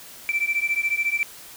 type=beating tone pair; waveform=sine; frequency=2328 / 2342 Hz; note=D7 / D7; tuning=-16 / -5 cents; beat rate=14 Hz; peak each=-23 dBFS; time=0.29-1.23 s; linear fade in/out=0 ms; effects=tanh soft clip ceiling -15 dBFS + white hiss -43 dBFS RMS until 1.56 s